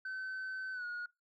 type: tone with pitch glide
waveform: sine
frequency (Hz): 1528 to 1444.7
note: G6 to F#6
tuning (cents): -45 to -42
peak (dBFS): -36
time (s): 0.05-1.06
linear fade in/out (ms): 5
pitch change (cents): -97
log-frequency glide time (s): 0.73-0.85
effects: noise-tail reverb RT60 0.2 s tail -23 dB re dry + tanh soft clip ceiling -37 dBFS